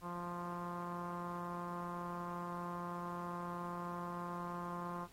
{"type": "tone with low-pass filter", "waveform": "sawtooth", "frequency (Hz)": 174.61, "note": "F3", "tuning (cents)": 0, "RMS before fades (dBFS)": -43, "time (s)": [0.01, 5.08], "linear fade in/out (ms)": 50, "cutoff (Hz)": 1100, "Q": 7.6, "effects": ["pink hiss -64 dBFS RMS until 5.12 s", "AAC 48 kbps"]}